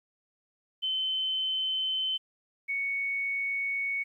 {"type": "tone pair in turn", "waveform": "sine", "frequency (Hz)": [3065, 2223], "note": ["G7", "C#7"], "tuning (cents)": [-40, 4], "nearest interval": "tritone", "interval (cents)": 556, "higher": "first", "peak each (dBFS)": [-27, -28], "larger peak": "first", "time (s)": [[0.82, 2.18], [2.68, 4.04]], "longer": "neither", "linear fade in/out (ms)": 20, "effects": ["11-bit"]}